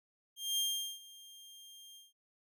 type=tone with ADSR envelope; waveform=sawtooth; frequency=3200 Hz; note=G7; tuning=35 cents sharp; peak=-27 dBFS; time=0.36-2.13 s; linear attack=220 ms; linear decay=410 ms; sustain=-22 dB; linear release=170 ms; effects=none